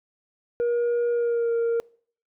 sine tone with pitch glide, 476.2 to 464.5 Hz, A#4 to A#4, +37 to -6 cents, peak -18 dBFS, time 0.6-1.8 s, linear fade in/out 0 ms, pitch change -43 cents, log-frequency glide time 1.11-1.53 s, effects noise-tail reverb RT60 0.5 s tail -26 dB re dry + tanh soft clip ceiling -20 dBFS

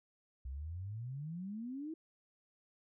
sine exponential sweep, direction up, 62 to 329.6 Hz, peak -40 dBFS, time 0.45-1.94 s, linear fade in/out 5 ms, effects none

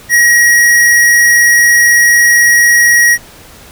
square tone, 1898 Hz, A#6, 31 cents sharp, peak -5 dBFS, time 0.09-3.18 s, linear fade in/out 50 ms, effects pink hiss -36 dBFS RMS until 3.71 s

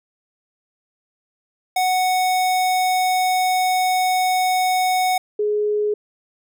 square / sine tone pair in turn, 740 / 419 Hz, F#5 / G#4, 0 / +15 cents, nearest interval minor seventh, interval 985 cents, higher first, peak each -17 dBFS, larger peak neither, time 1.76-5.18 / 5.39-5.94 s, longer first, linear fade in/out 5 ms, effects none

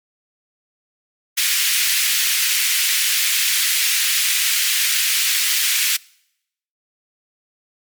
pink high-pass noise, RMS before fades -18 dBFS, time 1.37-5.97 s, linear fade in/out 10 ms, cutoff 2000 Hz, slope 24 dB/octave, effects noise-tail reverb RT60 0.8 s tail -25 dB re dry + MP3 96 kbps

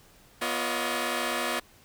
10% pulse tone cluster, 244.8 / 350.3 / 568 / 630 Hz, B3 / F4 / C#5 / D#5, -15 / +5 / +42 / +21 cents, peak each -25 dBFS, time 0.41-1.6 s, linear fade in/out 10 ms, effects pink hiss -57 dBFS RMS until 1.84 s

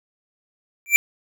square tone with exponential growth, 2349 Hz, D7, in tune, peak -6 dBFS, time 0.86-0.96 s, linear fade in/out 0 ms, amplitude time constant 20 ms, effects none

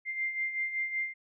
sine beating tone pair, 2093 / 2098.3 Hz, C7 / C7, 0 / +4 cents, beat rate 5.3 Hz, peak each -38 / -31 dBFS, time 0.05-1.14 s, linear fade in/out 50 ms, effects none

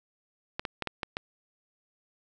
clicks, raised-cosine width 0.3 ms, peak -15 dBFS, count 6, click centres 0.595 / 0.652 / 0.823 / 0.873 / 1.032 / 1.169 s, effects none

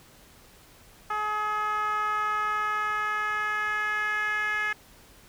10% pulse tone with band-pass filter sweep, 423.4 Hz, G#4, 33 cents sharp, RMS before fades -28 dBFS, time 1.1-4.73 s, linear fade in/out 5 ms, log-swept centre 1100 to 1800 Hz, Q 3.5, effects pink hiss -54 dBFS RMS until 5.28 s

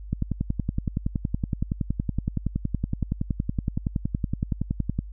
click train, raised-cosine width 5 ms, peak -12 dBFS, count 53, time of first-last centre 0.13-4.99 s, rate 10.7 Hz, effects added 50 Hz sine -36 dBFS peak until 5.12 s

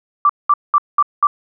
sine tone bursts, 1169 Hz, D6, 8 cents flat, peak -8 dBFS, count 5, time 0.25-1.27 s, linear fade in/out 2 ms, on 44 ms, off 200 ms, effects none

